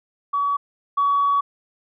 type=tone pair in turn; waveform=sine; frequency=1135 / 1130.4 Hz; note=C#6 / C#6; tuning=+41 / +34 cents; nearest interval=unison; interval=7 cents; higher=first; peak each=-18 / -15 dBFS; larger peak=second; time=0.33-0.57 / 0.97-1.41 s; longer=second; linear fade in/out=10 ms; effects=tanh soft clip ceiling -11 dBFS